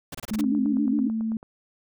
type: noise bursts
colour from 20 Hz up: pink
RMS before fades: -35 dBFS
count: 6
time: 0.12-0.412 s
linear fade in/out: 5 ms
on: 27 ms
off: 26 ms
type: tone with pitch glide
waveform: sine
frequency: 215.7 to 222.4 Hz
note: A3 to A3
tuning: -34 to +19 cents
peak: -24 dBFS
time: 0.31-1.37 s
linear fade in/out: 2 ms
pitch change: +53 cents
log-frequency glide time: 0.68-0.98 s
type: tone with vibrato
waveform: sine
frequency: 277.2 Hz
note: C#4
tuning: in tune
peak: -22 dBFS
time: 0.38-1.09 s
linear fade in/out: 20 ms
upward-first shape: square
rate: 7.3 Hz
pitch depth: 95 cents each way
type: click train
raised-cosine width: 1 ms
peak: -30 dBFS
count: 10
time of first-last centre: 0.44-1.429 s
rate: 9.1 Hz
effects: none